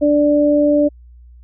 sine tone pair together, 293.6 / 587.3 Hz, D4 / D5, 0 / 0 cents, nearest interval octave, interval 1200 cents, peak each -13 dBFS, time 0.01-0.89 s, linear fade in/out 20 ms, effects added 60 Hz sine -39 dBFS peak until 1.43 s

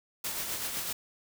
white noise with tremolo, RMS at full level -33 dBFS, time 0.24-0.93 s, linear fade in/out 5 ms, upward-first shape triangle, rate 7.9 Hz, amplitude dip 45%, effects none

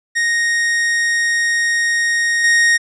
45% pulse tone with level steps, 1864.7 Hz, A#6, in tune, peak -14 / -10 dBFS, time 0.15-2.78 s, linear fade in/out 20 ms, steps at 2.44 s, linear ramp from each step 2 ms, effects resampled to 22050 Hz

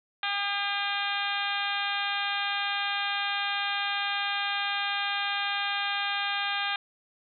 harmonic tone with a mistuned harmonic, 402.3 Hz, G4, 45 cents sharp, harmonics 2 / 3 / 4 / 5 / 6 / 7 / 8 / 9 / 10, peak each -34 / -36 / -33 / -39 / -35 / -39 / -36 / -36 / -42 dBFS, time 0.23-6.76 s, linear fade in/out 2 ms, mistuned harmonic 3, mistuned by +15 cents, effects none

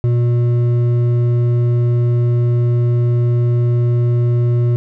sine tone with hard clipping, 120.2 Hz, B2, 46 cents flat, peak -13 dBFS, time 0.04-4.76 s, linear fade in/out 0 ms, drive 7 dB, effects none

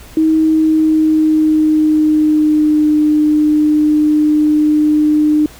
sine tone with pitch glide, 316.7 to 302.7 Hz, D#4 to D#4, +31 to -48 cents, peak -8 dBFS, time 0.17-5.46 s, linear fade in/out 2 ms, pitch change -79 cents, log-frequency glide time 0.33-2.96 s, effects added 60 Hz sine -41 dBFS peak until 5.59 s + pink hiss -39 dBFS RMS until 5.59 s

